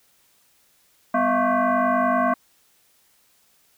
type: tone with frequency modulation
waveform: sine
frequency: 198.4 Hz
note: G3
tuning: 21 cents sharp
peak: -17 dBFS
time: 1.14-2.34 s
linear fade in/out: 5 ms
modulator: 447 Hz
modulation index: 2.7
effects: white hiss -61 dBFS RMS until 3.77 s